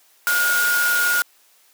sine tone in noise, 1433 Hz, F6, 44 cents sharp, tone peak -17 dBFS, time 0.27-1.22 s, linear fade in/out 0 ms, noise white, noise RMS -24 dBFS, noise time 0.27-1.22 s, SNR +4 dB, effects white hiss -56 dBFS RMS until 1.73 s + high-pass 400 Hz 12 dB/octave

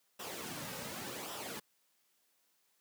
pink noise with flanger, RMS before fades -43 dBFS, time 0.19-1.6 s, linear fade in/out 10 ms, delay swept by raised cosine 0.45 to 2.95 ms, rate 0.88 Hz, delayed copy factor -0.55, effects white hiss -75 dBFS RMS until 2.8 s + high-pass 150 Hz 12 dB/octave

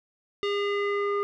square tone with low-pass filter sweep, 405.8 Hz, G#4, 40 cents flat, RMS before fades -27 dBFS, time 0.43-1.23 s, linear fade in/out 0 ms, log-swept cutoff 3400 to 1400 Hz, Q 2.2, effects none

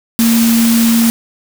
sine tone in noise, 230 Hz, A#3, 23 cents flat, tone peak -8 dBFS, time 0.19-1.1 s, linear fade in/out 0 ms, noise white, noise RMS -18 dBFS, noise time 0.19-1.1 s, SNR +7 dB, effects none

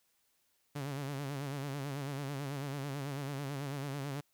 sawtooth tone with vibrato, 140 Hz, C#3, 18 cents sharp, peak -33 dBFS, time 0.75-4.21 s, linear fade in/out 10 ms, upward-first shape sine, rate 9.1 Hz, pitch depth 81 cents each way, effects white hiss -75 dBFS RMS until 4.33 s

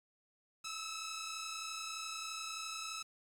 10% pulse tone pair together, 1286.9 / 1318.5 Hz, E6 / E6, -42 / 0 cents, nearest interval unison, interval 42 cents, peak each -36 / -36 dBFS, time 0.64-3.03 s, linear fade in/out 10 ms, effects low-pass 12000 Hz 12 dB/octave + 10-bit

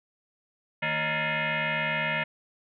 sine tone with frequency modulation, 157.8 Hz, D#3, 25 cents sharp, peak -25 dBFS, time 0.82-2.24 s, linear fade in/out 10 ms, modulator 388 Hz, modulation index 6.5, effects none

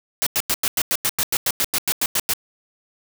white noise bursts, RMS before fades -20 dBFS, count 16, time 0.22-2.335 s, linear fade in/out 0 ms, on 45 ms, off 93 ms, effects none

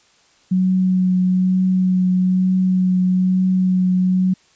sine tone with vibrato, 184.8 Hz, F#3, 2 cents flat, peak -13 dBFS, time 0.51-4.34 s, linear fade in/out 10 ms, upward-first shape triangle, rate 1.1 Hz, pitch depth 15 cents each way, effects white hiss -55 dBFS RMS until 4.55 s + resampled to 16000 Hz

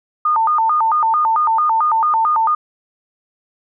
sine tone with vibrato, 1046.5 Hz, C6, in tune, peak -12 dBFS, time 0.25-2.55 s, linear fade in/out 5 ms, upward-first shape square, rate 4.5 Hz, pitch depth 270 cents each way, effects none

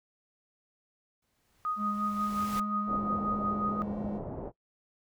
pink noise with exponential growth, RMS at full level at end -39 dBFS, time 1.22-2.6 s, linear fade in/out 5 ms, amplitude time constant 300 ms
sine tone with tremolo, 1244.5 Hz, D#6, in tune, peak -28 dBFS, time 1.65-3.82 s, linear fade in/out 0 ms, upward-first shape sine, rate 5.6 Hz, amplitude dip 60%
triangle tone with vibrato, 207.7 Hz, G#3, in tune, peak -31 dBFS, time 1.76-4.21 s, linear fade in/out 50 ms, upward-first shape square, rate 4.6 Hz, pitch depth 10 cents each way
white low-pass noise, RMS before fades -39 dBFS, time 2.86-4.52 s, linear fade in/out 50 ms, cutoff 660 Hz, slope 24 dB/octave
effects noise-tail reverb RT60 0.1 s tail -19 dB re dry

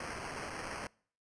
blue noise with sample-and-hold, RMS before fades -42 dBFS, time 0-0.87 s, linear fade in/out 2 ms, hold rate 3675 Hz, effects noise-tail reverb RT60 0.5 s tail -24 dB re dry + resampled to 22050 Hz

